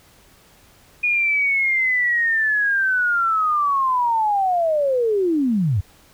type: linear sweep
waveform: sine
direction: down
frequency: 2458 to 84.2 Hz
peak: -16 dBFS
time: 1.03-5.81 s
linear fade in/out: 10 ms
effects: pink hiss -52 dBFS RMS until 6.13 s